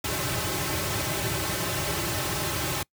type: noise with comb filter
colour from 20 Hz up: pink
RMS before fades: -28 dBFS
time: 0.04-2.83 s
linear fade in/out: 5 ms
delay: 4.2 ms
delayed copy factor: -0.9
effects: noise-tail reverb RT60 0.1 s tail -25 dB re dry + high-pass 80 Hz 12 dB/octave